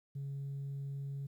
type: tone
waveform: sine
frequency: 138.9 Hz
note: C#3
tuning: 4 cents sharp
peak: -36 dBFS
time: 0.15-1.27 s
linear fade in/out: 10 ms
effects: tanh soft clip ceiling -36 dBFS + 12-bit